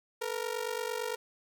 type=ring-modulated tone; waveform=sawtooth; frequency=466.2 Hz; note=A#4; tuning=in tune; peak=-26 dBFS; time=0.21-1.16 s; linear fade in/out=10 ms; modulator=24.4 Hz; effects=none